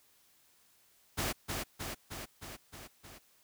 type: noise with echo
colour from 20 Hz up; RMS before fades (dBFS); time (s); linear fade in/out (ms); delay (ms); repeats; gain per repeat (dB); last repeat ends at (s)
pink; -34; 1.17-1.33; 20; 310; 6; -3; 3.19
effects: white hiss -67 dBFS RMS until 3.43 s